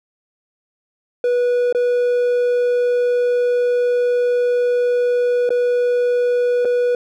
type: tone with dropouts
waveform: triangle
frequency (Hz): 488.5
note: B4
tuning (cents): -19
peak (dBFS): -12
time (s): 1.24-6.95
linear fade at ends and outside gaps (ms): 2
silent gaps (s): 1.726-1.748 / 5.492-5.504 / 6.649-6.653
effects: none